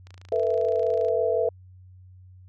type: click train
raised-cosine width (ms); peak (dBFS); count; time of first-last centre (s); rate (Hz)
0.2; -31; 29; 0.07-1.084; 27.6
type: chord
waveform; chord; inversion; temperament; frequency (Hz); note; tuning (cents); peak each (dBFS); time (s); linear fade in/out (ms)
sine; A suspended second; none; equal with one note detuned; 448.2 / 493.9 / 659.3; A4 / B4 / E5; +32 / 0 / 0; -25; 0.32-1.49; 2
effects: added 92 Hz sine -46 dBFS peak until 2.48 s